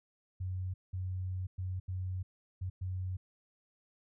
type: tone bursts at uneven times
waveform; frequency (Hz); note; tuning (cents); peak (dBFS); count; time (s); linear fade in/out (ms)
sine; 92.5; F#2; 0; -34; 6; 0.4-0.74 / 0.93-1.47 / 1.58-1.8 / 1.88-2.23 / 2.61-2.7 / 2.81-3.17; 10
effects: none